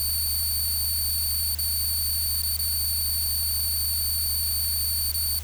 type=tone with dropouts; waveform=5% pulse; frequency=4512 Hz; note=C#8; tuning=30 cents sharp; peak=-17 dBFS; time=0-5.39 s; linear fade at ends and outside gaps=1 ms; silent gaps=1.55-1.587 / 2.42-2.433 / 2.566-2.591 / 5.117-5.142 s; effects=added 77 Hz sine -33 dBFS peak until 5.43 s + white hiss -42 dBFS RMS until 5.43 s